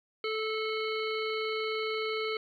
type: harmonic tone with a mistuned harmonic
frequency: 436.8 Hz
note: A4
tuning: 13 cents flat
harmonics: 1 / 3 / 5 / 7 / 9 / 10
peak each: -32 / -38 / -37 / -42 / -45 / -44 dBFS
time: 0.24-2.37 s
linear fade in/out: 2 ms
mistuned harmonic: 9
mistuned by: +19 cents
effects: 11-bit